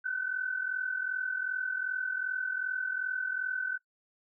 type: tone pair together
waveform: sine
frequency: 1482.4 / 1525 Hz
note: F#6 / G6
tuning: +3 / -48 cents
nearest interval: unison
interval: 49 cents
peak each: -35 / -32 dBFS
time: 0.04-3.78 s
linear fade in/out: 20 ms
effects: noise-tail reverb RT60 0.1 s tail -20 dB re dry